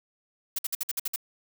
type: noise bursts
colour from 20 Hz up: blue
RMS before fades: -29 dBFS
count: 8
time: 0.56-1.161 s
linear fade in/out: 5 ms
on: 27 ms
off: 55 ms
effects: none